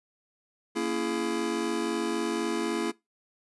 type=chord; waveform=square; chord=A# half-diminished seventh; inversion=none; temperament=just; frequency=233.1 / 279.7 / 335.6 / 419.5 Hz; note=A#3 / C#4 / E4 / G#4; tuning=0 / +16 / +31 / +17 cents; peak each=-34 / -37 / -31 / -34 dBFS; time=0.75-2.92 s; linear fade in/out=20 ms; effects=noise-tail reverb RT60 0.2 s tail -21 dB re dry + resampled to 24000 Hz